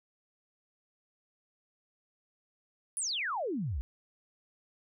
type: exponential sweep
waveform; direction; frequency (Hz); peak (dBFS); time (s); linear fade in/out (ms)
sine; down; 10548 to 55; -31; 2.97-3.81; 0
effects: none